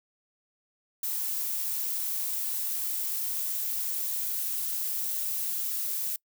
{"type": "noise with high-pass filter sweep", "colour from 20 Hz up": "violet", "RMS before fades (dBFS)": -31, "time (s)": [1.03, 6.16], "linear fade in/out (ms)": 2, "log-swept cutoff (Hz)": [870, 540], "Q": 3.3, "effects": ["noise-tail reverb RT60 0.1 s tail -25 dB re dry"]}